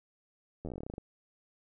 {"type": "slowing click train", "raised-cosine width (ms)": 2, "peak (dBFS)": -27, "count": 15, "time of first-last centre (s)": [0.65, 0.981], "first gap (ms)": 11, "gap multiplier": 1.11, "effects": []}